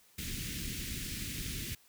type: band-stop noise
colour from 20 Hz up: pink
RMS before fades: -39 dBFS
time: 0.18-1.75 s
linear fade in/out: 5 ms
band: 310 to 2000 Hz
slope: 24 dB/octave
effects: white hiss -64 dBFS RMS until 1.88 s